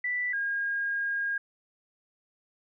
sine tone pair in turn, 1975.5 / 1624.2 Hz, B6 / G#6, 0 / -39 cents, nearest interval minor third, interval 339 cents, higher first, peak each -27 dBFS, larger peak neither, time 0.04-0.33 / 0.33-1.38 s, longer second, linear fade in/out 5 ms, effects none

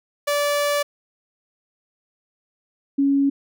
sawtooth / sine tone pair in turn, 580 / 278 Hz, D5 / C#4, -22 / +5 cents, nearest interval octave + minor second, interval 1273 cents, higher first, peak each -15 dBFS, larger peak neither, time 0.27-0.83 / 2.98-3.3 s, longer first, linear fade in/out 10 ms, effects none

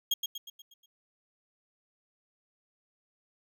35% pulse tone with echo, 3263 Hz, G#7, 31 cents flat, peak -23 dBFS, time 0.11-0.14 s, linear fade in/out 5 ms, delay 120 ms, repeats 6, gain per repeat -6 dB, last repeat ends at 0.86 s, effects none

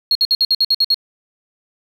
sine tone bursts, 4279 Hz, C8, 38 cents sharp, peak -9 dBFS, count 9, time 0.11-0.944 s, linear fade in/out 2 ms, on 42 ms, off 57 ms, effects tanh soft clip ceiling -8 dBFS + 7-bit

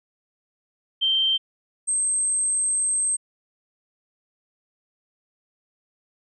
sine tone pair in turn, 3136 / 8336 Hz, G7 / C9, 0 / -7 cents, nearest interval octave + perfect fourth, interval 1693 cents, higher second, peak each -18 / -20 dBFS, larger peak first, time 1.01-1.38 / 1.87-3.17 s, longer second, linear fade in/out 20 ms, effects none

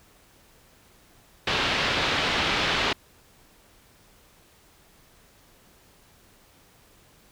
white low-pass noise, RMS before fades -25 dBFS, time 1.47-2.93 s, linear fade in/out 5 ms, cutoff 3800 Hz, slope 24 dB/octave, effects pink hiss -57 dBFS RMS until 7.31 s

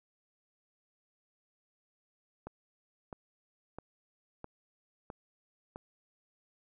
click train, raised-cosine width 1 ms, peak -28 dBFS, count 6, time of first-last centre 2.47-5.759 s, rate 1.52 Hz, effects none

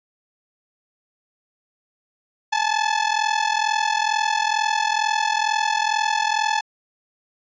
sawtooth ring-modulated tone, 865 Hz, A5, 30 cents flat, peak -12 dBFS, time 2.52-6.61 s, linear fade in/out 10 ms, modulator 21.1 Hz, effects resampled to 16000 Hz

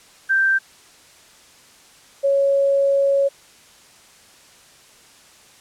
sine tone pair in turn, 1568 / 554.4 Hz, G6 / C#5, 0 / 0 cents, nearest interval octave + tritone, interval 1800 cents, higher first, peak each -14 dBFS, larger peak neither, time 0.29-0.59 / 2.23-3.29 s, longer second, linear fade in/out 20 ms, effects white hiss -49 dBFS RMS until 5.6 s + low-pass 9000 Hz 12 dB/octave

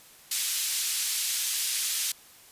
white band-pass noise, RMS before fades -29 dBFS, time 0.31-2.12 s, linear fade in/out 5 ms, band 2900 to 11000 Hz, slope 12 dB/octave, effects white hiss -53 dBFS RMS until 2.51 s + resampled to 32000 Hz

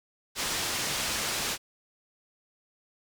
white low-pass noise, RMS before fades -31 dBFS, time 0.35-1.58 s, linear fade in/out 50 ms, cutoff 6900 Hz, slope 12 dB/octave, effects none

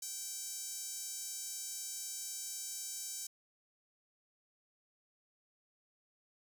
sawtooth tone with high-pass filter, 776 Hz, G5, 18 cents flat, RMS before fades -43 dBFS, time 0.02-3.27 s, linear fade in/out 5 ms, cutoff 6800 Hz, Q 2.6, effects none

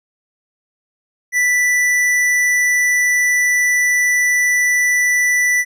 triangle tone with hard clipping, 1975.5 Hz, B6, in tune, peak -14 dBFS, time 1.32-5.65 s, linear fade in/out 50 ms, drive 15 dB, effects none

